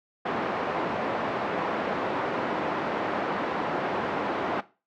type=band-pass noise; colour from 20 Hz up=white; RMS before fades=-29 dBFS; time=0.25-4.61 s; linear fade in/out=10 ms; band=200 to 980 Hz; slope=12 dB/octave; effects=noise-tail reverb RT60 0.3 s tail -17 dB re dry + low-pass 4000 Hz 12 dB/octave